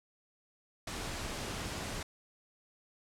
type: noise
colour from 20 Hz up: pink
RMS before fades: -39 dBFS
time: 0.87-2.03 s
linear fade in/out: 5 ms
effects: low-pass 9000 Hz 12 dB/octave